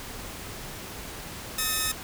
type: tone pair together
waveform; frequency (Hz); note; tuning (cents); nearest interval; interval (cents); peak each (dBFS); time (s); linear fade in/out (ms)
5% pulse; 1271 / 1797.5; D#6 / A6; +36 / +36; tritone; 600; -17; 1.58-1.92; 5
effects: pink hiss -39 dBFS RMS until 2.03 s